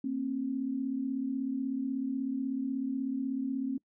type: tone pair together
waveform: sine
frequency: 233.1 / 269.4 Hz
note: A#3 / C#4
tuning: 0 / -49 cents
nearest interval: minor third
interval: 251 cents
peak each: -36 / -31 dBFS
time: 0.04-3.78 s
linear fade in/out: 5 ms
effects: noise-tail reverb RT60 0.1 s tail -24 dB re dry